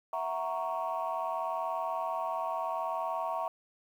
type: chord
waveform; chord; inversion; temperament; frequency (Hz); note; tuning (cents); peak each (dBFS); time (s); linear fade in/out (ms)
sine; F# dominant seventh; third; equal; 659.3 / 740 / 932.3 / 1108.7; E5 / F#5 / A#5 / C#6; 0 / 0 / 0 / 0; -35 / -37 / -35 / -36; 0.13-3.48; 2
effects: tanh soft clip ceiling -24 dBFS + 10-bit